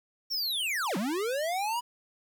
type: linear two-way sweep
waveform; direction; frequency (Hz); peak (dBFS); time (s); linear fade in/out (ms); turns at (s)
square; down then up; 5600 to 173.5 to 987; -29; 0.3-1.81; 20; 0.97
effects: 10-bit